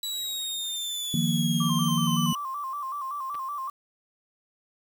sawtooth exponential sweep, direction down, 3928 to 2960 Hz, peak -27 dBFS, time 0.03-2.35 s, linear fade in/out 2 ms
sine chord, Eb suspended second, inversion none, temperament equal, 155.56 / 174.61 / 233.1 Hz, Eb3 / F3 / Bb3, 0 / 0 / 0 cents, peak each -27 dBFS, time 1.14-2.33 s, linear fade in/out 2 ms
sine tone with vibrato, 1108.7 Hz, C#6, in tune, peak -30 dBFS, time 1.6-3.7 s, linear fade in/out 5 ms, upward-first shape square, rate 5.3 Hz, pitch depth 82 cents each way
clicks, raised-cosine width 0.3 ms, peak -29 dBFS, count 2, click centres 3.345 / 3.352 s
effects 8-bit

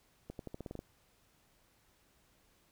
accelerating click train, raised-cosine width 2 ms, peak -29 dBFS, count 9, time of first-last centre 0.3-0.791 s, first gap 92 ms, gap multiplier 0.88, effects pink hiss -70 dBFS RMS until 2.71 s

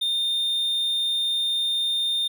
triangle tone, 3632 Hz, A#7, 46 cents flat, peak -20 dBFS, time 0.01-2.28 s, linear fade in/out 10 ms, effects none

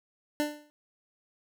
25% pulse tone with exponential decay, 297.1 Hz, D4, 20 cents sharp, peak -20 dBFS, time 0.4-0.7 s, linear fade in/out 0 ms, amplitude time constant 65 ms, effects none

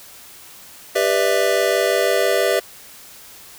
square chord, E minor seventh, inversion first, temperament just, 395.6 / 494.4 / 593.3 / 659.3 Hz, G4 / B4 / D5 / E5, +16 / +2 / +18 / 0 cents, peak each -22 dBFS, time 0.95-2.6 s, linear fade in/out 10 ms, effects white hiss -42 dBFS RMS until 3.58 s

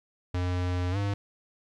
square tone with pitch glide, 89.8 to 100.8 Hz, F2 to G2, +49 to +49 cents, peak -27 dBFS, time 0.34-1.14 s, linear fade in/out 5 ms, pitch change +200 cents, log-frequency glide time 0.91-0.97 s, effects low-pass 5000 Hz 12 dB/octave + 11-bit

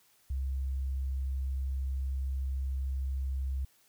sine tone, 66.6 Hz, C2, 31 cents sharp, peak -30 dBFS, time 0.3-3.65 s, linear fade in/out 5 ms, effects white hiss -66 dBFS RMS until 3.88 s

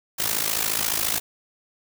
white noise with amplitude modulation, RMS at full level -21 dBFS, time 0.18-1.2 s, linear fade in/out 20 ms, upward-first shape sine, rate 54.3 Hz, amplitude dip 80%, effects none

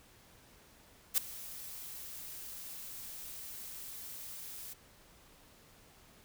blue noise with ADSR envelope, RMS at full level -26 dBFS, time 1.14-4.74 s, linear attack 36 ms, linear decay 6 ms, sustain -20 dB, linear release 15 ms, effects pink hiss -61 dBFS RMS until 6.24 s

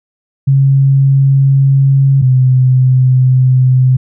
sine tone pair in turn, 136.5 / 128.71 Hz, C#3 / C3, -26 / -28 cents, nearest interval minor second, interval 102 cents, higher first, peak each -5 dBFS, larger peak neither, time 0.47-2.22 / 2.22-3.97 s, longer neither, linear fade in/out 10 ms, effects none

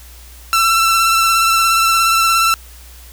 sawtooth tone with vibrato, 1340 Hz, E6, 28 cents sharp, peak -7 dBFS, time 0.53-2.54 s, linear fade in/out 0 ms, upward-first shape sine, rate 17 Hz, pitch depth 23 cents each way, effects added 60 Hz sine -37 dBFS peak until 3.12 s + white hiss -42 dBFS RMS until 3.12 s

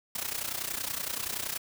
white noise with amplitude modulation, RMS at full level -31 dBFS, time 0.15-1.58 s, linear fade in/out 5 ms, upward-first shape sine, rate 30.6 Hz, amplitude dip 80%, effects none

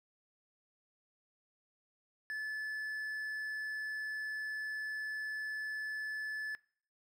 triangle tone, 1732 Hz, A6, 28 cents flat, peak -35 dBFS, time 2.3-6.55 s, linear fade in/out 0 ms, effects noise-tail reverb RT60 0.5 s tail -21 dB re dry

